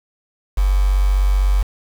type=tone with quantisation; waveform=sine; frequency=47.89 Hz; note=G1; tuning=40 cents flat; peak=-12 dBFS; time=0.57-1.63 s; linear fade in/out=10 ms; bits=5; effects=none